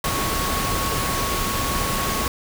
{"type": "tone in noise", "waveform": "sine", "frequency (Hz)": 1105, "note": "C#6", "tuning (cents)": -6, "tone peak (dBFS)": -27, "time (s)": [0.04, 2.28], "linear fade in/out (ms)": 2, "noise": "pink", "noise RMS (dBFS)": -24, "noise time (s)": [0.04, 2.28], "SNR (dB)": -6, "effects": []}